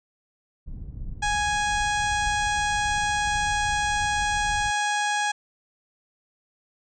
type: low-pass noise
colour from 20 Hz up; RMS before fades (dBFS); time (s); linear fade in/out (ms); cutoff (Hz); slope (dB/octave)
pink; -35; 0.66-4.71; 20; 110; 12
type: harmonic tone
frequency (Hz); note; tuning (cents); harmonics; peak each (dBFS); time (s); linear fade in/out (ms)
830.6; G#5; 0; 1 / 2 / 3 / 4 / 5 / 6 / 7 / 8 / 9 / 10; -25 / -27 / -34 / -34 / -40 / -43 / -38 / -39 / -40 / -41; 1.22-5.32; 10
effects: none